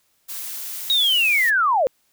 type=noise; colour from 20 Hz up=blue; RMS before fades=-31 dBFS; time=0.28-1.51 s; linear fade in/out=20 ms
type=linear sweep; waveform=sine; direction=down; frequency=3828 to 480 Hz; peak=-15 dBFS; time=0.9-1.87 s; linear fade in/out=0 ms
effects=white hiss -65 dBFS RMS until 2.12 s